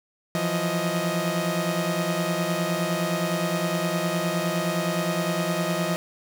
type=tone cluster; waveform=sawtooth; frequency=167.4 / 177.1 / 626 Hz; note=E3 / F3 / D#5; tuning=+27 / +24 / +10 cents; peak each=-24 dBFS; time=0.35-5.96 s; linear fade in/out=0 ms; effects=none